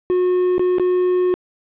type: tone with dropouts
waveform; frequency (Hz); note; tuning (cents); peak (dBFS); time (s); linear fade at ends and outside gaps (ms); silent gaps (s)
triangle; 362.8; F#4; -34; -12; 0.1-1.34; 0; 0.581-0.595 / 0.784-0.797
effects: resampled to 8000 Hz + 8-bit